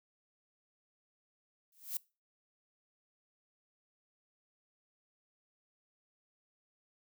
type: noise with exponential growth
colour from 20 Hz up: violet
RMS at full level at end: -33 dBFS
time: 1.72-1.97 s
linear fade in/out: 2 ms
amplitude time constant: 53 ms
effects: noise-tail reverb RT60 0.3 s tail -23 dB re dry